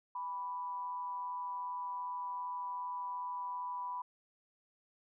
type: tone with amplitude modulation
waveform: sine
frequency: 987.8 Hz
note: B5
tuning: in tune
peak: -35 dBFS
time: 0.15-4.02 s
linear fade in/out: 5 ms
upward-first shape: sine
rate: 173 Hz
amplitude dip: 45%
effects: none